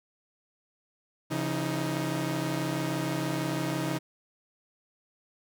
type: tone cluster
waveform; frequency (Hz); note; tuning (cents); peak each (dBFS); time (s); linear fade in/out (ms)
sawtooth; 136.8 / 169.7 / 313.2; C#3 / F3 / D#4; -23 / -49 / +11; -29 / -30 / -28; 1.3-3.99; 20
effects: none